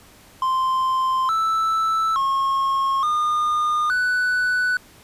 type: tone with pitch steps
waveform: triangle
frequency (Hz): 1043 / 1318 / 1084 / 1218 / 1489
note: C6 / E6 / C#6 / D#6 / F#6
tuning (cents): -6 / -1 / -39 / -37 / +11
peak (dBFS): -16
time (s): 0.42-4.77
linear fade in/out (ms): 2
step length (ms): 870
effects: pink hiss -49 dBFS RMS until 5.03 s + resampled to 32000 Hz